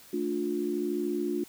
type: chord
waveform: sine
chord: D minor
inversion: second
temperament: equal with one note detuned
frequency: 220 / 293.7 / 354.5 Hz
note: A3 / D4 / F4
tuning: 0 / 0 / +26 cents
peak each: -35 / -32 / -30 dBFS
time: 0.13-1.44 s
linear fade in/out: 5 ms
effects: white hiss -53 dBFS RMS until 1.48 s